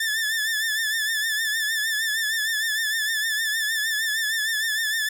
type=tone with vibrato; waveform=sawtooth; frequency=1760 Hz; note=A6; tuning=in tune; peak=-19 dBFS; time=0-5.09 s; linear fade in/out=5 ms; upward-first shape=triangle; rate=6.5 Hz; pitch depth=75 cents each way; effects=none